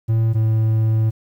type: tone pair in turn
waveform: triangle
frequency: 112.3 / 110.5 Hz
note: A2 / A2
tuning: +36 / +8 cents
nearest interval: unison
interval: 28 cents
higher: first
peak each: -12 dBFS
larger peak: neither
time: 0.08-0.34 / 0.34-1.11 s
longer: second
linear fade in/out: 20 ms
effects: 9-bit